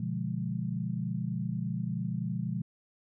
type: chord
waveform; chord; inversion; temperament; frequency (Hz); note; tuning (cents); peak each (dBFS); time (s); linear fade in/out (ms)
sine; B diminished seventh; none; equal with one note detuned; 123.47 / 146.83 / 175.63 / 207.7; B2 / D3 / F3 / Ab3; 0 / 0 / +10 / 0; -35 / -39 / -34 / -37; 0-2.62; 5
effects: none